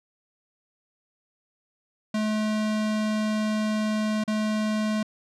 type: tone with dropouts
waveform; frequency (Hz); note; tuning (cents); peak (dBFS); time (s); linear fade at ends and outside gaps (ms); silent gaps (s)
square; 214.7; A3; -42; -24; 2.14-5.03; 5; 4.239-4.277
effects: low-pass 7000 Hz 12 dB/octave